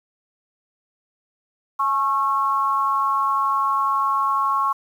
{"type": "tone with amplitude modulation", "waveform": "sine", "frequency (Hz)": 1095, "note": "C#6", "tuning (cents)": -22, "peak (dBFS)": -14, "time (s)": [1.79, 4.73], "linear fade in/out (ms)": 10, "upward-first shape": "sine", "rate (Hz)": 248, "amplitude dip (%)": 75, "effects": ["8-bit"]}